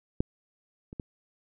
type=clicks; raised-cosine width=3 ms; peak=-12 / -29 / -21 dBFS; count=3; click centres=0.205 / 0.929 / 0.998 s; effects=none